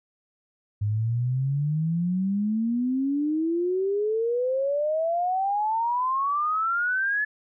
sine exponential sweep, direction up, 101.8 to 1728 Hz, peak -22 dBFS, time 0.81-7.25 s, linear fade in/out 10 ms, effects none

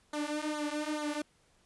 sawtooth tone with flanger, 300.2 Hz, D4, 38 cents sharp, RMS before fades -35 dBFS, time 0.13-1.22 s, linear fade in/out 5 ms, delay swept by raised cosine 0.37 to 4.37 ms, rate 2.3 Hz, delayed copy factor -0.9, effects pink hiss -68 dBFS RMS until 1.65 s + resampled to 24000 Hz

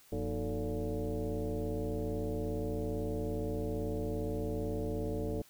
sine tone with frequency modulation, 172.8 Hz, F3, 18 cents flat, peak -32 dBFS, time 0.12-5.42 s, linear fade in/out 5 ms, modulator 134 Hz, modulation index 2.9, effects white hiss -61 dBFS RMS until 5.49 s

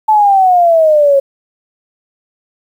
sine exponential sweep, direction down, 876 to 544 Hz, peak -5 dBFS, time 0.08-1.2 s, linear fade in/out 10 ms, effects 7-bit

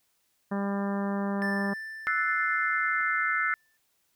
harmonic tone, 199.3 Hz, G3, 29 cents sharp, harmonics 1 / 2 / 3 / 4 / 5 / 6 / 7 / 8 / 9, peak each -28 / -37 / -37 / -40 / -40 / -42 / -47 / -45 / -46 dBFS, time 0.51-1.74 s, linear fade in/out 10 ms
triangle tone with exponential decay, 1769 Hz, A6, 9 cents sharp, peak -27 dBFS, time 1.42-3.77 s, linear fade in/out 0 ms, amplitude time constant 510 ms
sine chord, F# half-diminished seventh, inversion third, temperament equal, 1318.5 / 1480 / 1760 / 2093 Hz, E6 / F#6 / A6 / C7, 0 / 0 / 0 / 0 cents, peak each -30 dBFS, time 2.07-3.54 s, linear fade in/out 0 ms
click, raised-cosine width 0.5 ms, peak -35 dBFS, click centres 3.007 s
effects white hiss -72 dBFS RMS until 4.15 s

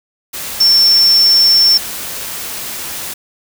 sine tone in noise, 5410 Hz, E8, 44 cents sharp, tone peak -6 dBFS, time 0.6-1.78 s, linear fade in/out 10 ms, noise white, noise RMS -24 dBFS, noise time 0.33-3.14 s, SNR +15 dB, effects none

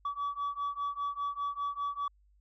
sine beating tone pair, 1141 / 1146 Hz, C#6 / D6, +50 / -43 cents, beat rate 5 Hz, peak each -34 / -33 dBFS, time 0.05-2.08 s, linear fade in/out 5 ms, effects tanh soft clip ceiling -29 dBFS + added 50 Hz sine -62 dBFS peak until 2.4 s

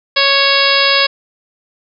harmonic tone with a mistuned harmonic, 554.4 Hz, C#5, in tune, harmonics 1 / 2 / 3 / 4 / 5 / 6 / 7 / 8 / 9, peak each -18 / -18 / -18 / -18 / -18 / -18 / -18 / -18 / -18 dBFS, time 0.16-1.07 s, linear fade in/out 10 ms, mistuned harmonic 5, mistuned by -15 cents, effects none

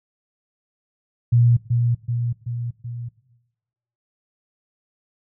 sine tone with echo, 119.2 Hz, A#2, 39 cents sharp, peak -12 dBFS, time 1.32-1.57 s, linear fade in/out 10 ms, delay 380 ms, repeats 4, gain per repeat -4 dB, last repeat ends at 3.09 s, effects noise-tail reverb RT60 1.0 s tail -17 dB re dry

